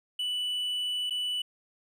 triangle tone with dropouts, 2969 Hz, F#7, 5 cents sharp, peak -27 dBFS, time 0.19-1.42 s, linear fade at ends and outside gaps 5 ms, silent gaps 1.098-1.106 s, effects none

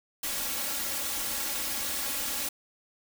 white noise with comb filter, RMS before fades -32 dBFS, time 0.23-2.49 s, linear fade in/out 5 ms, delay 3.6 ms, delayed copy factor +0.9, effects none

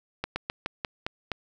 slowing click train, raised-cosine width 0.3 ms, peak -13 dBFS, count 7, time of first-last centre 0.24-1.317 s, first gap 120 ms, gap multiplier 1.16, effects none

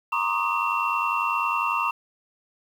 sine tone cluster, 937 / 1049 / 1149 / 1239 / 2719 Hz, A#5 / C6 / D6 / D#6 / F7, +9 / +4 / -38 / -8 / -47 cents, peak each -28 dBFS, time 0.12-1.91 s, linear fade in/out 5 ms, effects tanh soft clip ceiling -11 dBFS + 8-bit

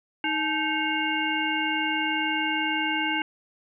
harmonic tone with a mistuned harmonic, 311.1 Hz, D#4, in tune, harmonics 1 / 3 / 5 / 7 / 9, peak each -30 / -30 / -30 / -30 / -30 dBFS, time 0.24-3.22 s, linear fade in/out 2 ms, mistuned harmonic 3, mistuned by -140 cents, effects none

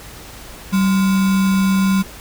sine tone with sample-and-hold, 192 Hz, G3, 36 cents flat, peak -12 dBFS, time 0.72-2.03 s, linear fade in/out 20 ms, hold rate 1225 Hz, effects added 50 Hz sine -42 dBFS peak until 2.2 s + pink hiss -37 dBFS RMS until 2.2 s

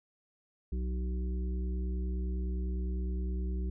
harmonic tone with a mistuned harmonic, 61.74 Hz, B1, in tune, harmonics 1 / 3 / 5 / 6, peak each -31 / -41 / -48 / -47 dBFS, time 0.72-3.7 s, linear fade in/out 5 ms, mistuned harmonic 6, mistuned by +37 cents, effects none

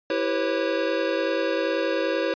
square chord, C# half-diminished seventh, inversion first, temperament equal with one note detuned, 329.6 / 392 / 493.9 / 544.2 Hz, E4 / G4 / B4 / C#5, 0 / 0 / 0 / -32 cents, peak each -29 / -31 / -29 / -27 dBFS, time 0.1-2.34 s, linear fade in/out 2 ms, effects resampled to 11025 Hz

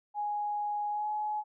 sine tone with pitch glide, 830.6 to 845.6 Hz, G#5 to G#5, 0 to +31 cents, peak -30 dBFS, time 0.14-1.44 s, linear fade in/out 50 ms, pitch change +31 cents, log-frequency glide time 0.9-1.08 s, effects none

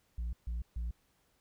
sine tone bursts, 58.2 Hz, A#1, 2 cents flat, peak -31 dBFS, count 3, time 0.18-0.91 s, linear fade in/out 5 ms, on 150 ms, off 140 ms, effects tanh soft clip ceiling -33 dBFS + pink hiss -73 dBFS RMS until 1.4 s

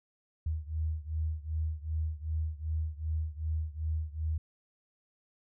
sine beating tone pair, 77.78 / 80.38 Hz, D#2 / E2, 0 / -43 cents, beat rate 2.6 Hz, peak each -33 / -35 dBFS, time 0.46-4.38 s, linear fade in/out 5 ms, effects none

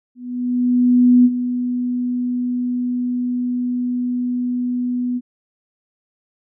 sine tone with ADSR envelope, 246.9 Hz, B3, in tune, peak -7 dBFS, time 0.15-5.21 s, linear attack 1100 ms, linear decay 44 ms, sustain -11 dB, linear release 43 ms, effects none

